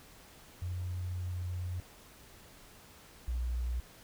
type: tone pair in turn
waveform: sine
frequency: 89.9 / 60.6 Hz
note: F#2 / B1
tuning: -49 / -32 cents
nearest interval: perfect fifth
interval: 683 cents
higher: first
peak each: -34 / -31 dBFS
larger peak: second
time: 0.62-1.8 / 3.28-3.8 s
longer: first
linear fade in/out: 0 ms
effects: pink hiss -56 dBFS RMS until 4.03 s